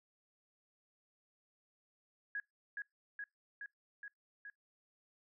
sine tone with echo, 1661.2 Hz, G#6, in tune, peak -37 dBFS, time 2.35-2.4 s, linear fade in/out 2 ms, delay 420 ms, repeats 5, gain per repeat -2 dB, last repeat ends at 4.5 s, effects noise-tail reverb RT60 0.2 s tail -26 dB re dry

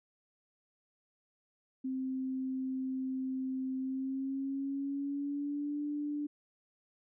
sine tone with pitch glide, 261.6 to 293.6 Hz, C4 to D4, 0 to 0 cents, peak -33 dBFS, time 1.84-6.27 s, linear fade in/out 10 ms, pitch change +200 cents, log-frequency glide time 3.78-5.83 s, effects none

